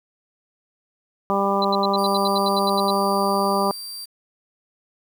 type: harmonic tone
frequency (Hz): 198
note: G3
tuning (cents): +18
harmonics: 1 / 2 / 3 / 4 / 5 / 6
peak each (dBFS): -25 / -25 / -25 / -25 / -25 / -25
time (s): 1.3-3.71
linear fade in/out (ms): 0
type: tone bursts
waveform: sine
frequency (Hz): 4025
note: B7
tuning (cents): +32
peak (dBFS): -23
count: 13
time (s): 1.62-2.906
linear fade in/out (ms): 2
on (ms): 26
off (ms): 79
type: tone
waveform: sawtooth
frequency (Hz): 4700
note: D8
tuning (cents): +1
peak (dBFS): -29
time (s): 1.97-4.06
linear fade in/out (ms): 20
effects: 8-bit